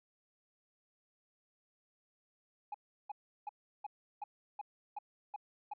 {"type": "tone bursts", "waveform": "sine", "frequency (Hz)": 830.6, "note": "G#5", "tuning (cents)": 0, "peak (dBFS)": -36, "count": 9, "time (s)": [2.72, 5.736], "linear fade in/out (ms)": 5, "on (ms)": 24, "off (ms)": 350, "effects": ["tanh soft clip ceiling -37 dBFS"]}